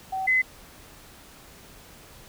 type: tone pair in turn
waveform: sine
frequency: 762 / 2034 Hz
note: G5 / C7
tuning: -49 / -50 cents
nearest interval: octave + perfect fourth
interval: 1699 cents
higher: second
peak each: -26 / -18 dBFS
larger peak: second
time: 0.12-0.27 / 0.27-0.42 s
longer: neither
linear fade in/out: 10 ms
effects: pink hiss -49 dBFS RMS until 2.28 s